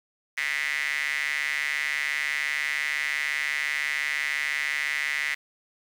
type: tone with high-pass filter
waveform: square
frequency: 72.9 Hz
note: D2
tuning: 12 cents flat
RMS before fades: -28 dBFS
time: 0.37-5.35 s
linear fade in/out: 10 ms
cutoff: 2000 Hz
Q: 7.9
effects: low-pass 10000 Hz 12 dB/octave + 8-bit